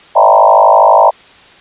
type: tone with frequency modulation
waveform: sine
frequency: 784 Hz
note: G5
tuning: in tune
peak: -3 dBFS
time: 0.15-1.11 s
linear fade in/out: 20 ms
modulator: 52.2 Hz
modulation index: 4
effects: white hiss -40 dBFS RMS until 1.6 s + resampled to 8000 Hz